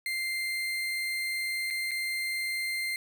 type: tone with dropouts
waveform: 35% pulse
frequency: 2093 Hz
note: C7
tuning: in tune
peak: -28 dBFS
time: 0.06-2.96 s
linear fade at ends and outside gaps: 1 ms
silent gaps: 1.703-1.707 / 1.91-1.915 s
effects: none